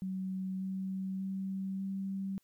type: tone with pitch steps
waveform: sine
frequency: 188.5 / 190.25 / 192.02 / 193.8 Hz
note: F#3 / F#3 / G3 / G3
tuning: +32 / +48 / -35 / -20 cents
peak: -34 dBFS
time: 0.02-2.38 s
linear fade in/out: 0 ms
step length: 590 ms
effects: white hiss -75 dBFS RMS until 2.43 s